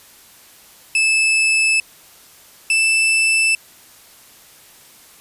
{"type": "tone pair in turn", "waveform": "40% pulse", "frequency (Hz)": [2621, 2644], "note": ["E7", "E7"], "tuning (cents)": [-11, 5], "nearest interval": "unison", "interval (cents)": 16, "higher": "second", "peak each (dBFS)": -12, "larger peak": "neither", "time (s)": [[0.95, 1.8], [2.7, 3.55]], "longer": "neither", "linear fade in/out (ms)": 2, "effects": ["white hiss -46 dBFS RMS until 5.2 s", "resampled to 32000 Hz"]}